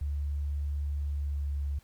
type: tone with pitch glide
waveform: sine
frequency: 72.1 to 70.98 Hz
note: D2 to C#2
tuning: -31 to +42 cents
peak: -29 dBFS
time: 0.01-1.79 s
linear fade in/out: 5 ms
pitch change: -27 cents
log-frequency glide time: 1.03-1.67 s
effects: pink hiss -64 dBFS RMS until 1.83 s